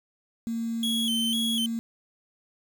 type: tone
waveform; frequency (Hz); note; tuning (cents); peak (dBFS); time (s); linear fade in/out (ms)
sine; 229.1; A#3; -30; -27; 0.47-1.79; 0
type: tone with vibrato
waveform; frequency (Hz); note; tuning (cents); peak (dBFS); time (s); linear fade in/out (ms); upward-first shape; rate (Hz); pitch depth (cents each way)
45% pulse; 3208; G7; +39; -26; 0.83-1.66; 2; square; 2; 67
effects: 8-bit